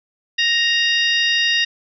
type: harmonic tone with a mistuned harmonic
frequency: 932.3 Hz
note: A#5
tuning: in tune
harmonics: 2 / 3 / 4 / 5 / 6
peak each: -19 / -19 / -21 / -26 / -29 dBFS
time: 0.38-1.65 s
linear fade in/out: 10 ms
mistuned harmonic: 5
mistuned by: +76 cents
effects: none